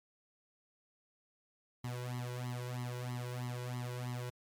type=tone with flanger; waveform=sawtooth; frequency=123.47 Hz; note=B2; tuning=in tune; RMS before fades=-40 dBFS; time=1.84-4.3 s; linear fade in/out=5 ms; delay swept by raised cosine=0.97 to 2.07 ms; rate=3.1 Hz; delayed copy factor=+1; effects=MP3 96 kbps